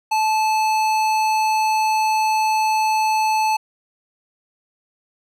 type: tone with tanh clipping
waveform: sine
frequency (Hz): 870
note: A5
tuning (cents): -20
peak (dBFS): -18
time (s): 0.11-3.57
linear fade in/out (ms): 10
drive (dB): 18
effects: none